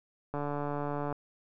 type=click train; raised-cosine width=1 ms; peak=-21 dBFS; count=115; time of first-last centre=0.34-1.126 s; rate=145 Hz; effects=none